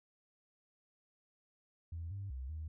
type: tone with pitch steps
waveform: sine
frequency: 83.5 / 98.9 / 65 / 78.4 Hz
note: E2 / G2 / C2 / D#2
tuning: +23 / +16 / -11 / +14 cents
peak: -39 dBFS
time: 1.92-2.68 s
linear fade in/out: 5 ms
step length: 190 ms
effects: tanh soft clip ceiling -35 dBFS